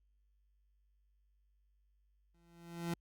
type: tone with exponential growth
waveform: 30% pulse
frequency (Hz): 170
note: F3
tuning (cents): -46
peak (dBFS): -31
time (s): 2.34-2.94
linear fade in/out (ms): 5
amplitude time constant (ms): 130
effects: added 50 Hz sine -70 dBFS peak until 3 s + Opus 48 kbps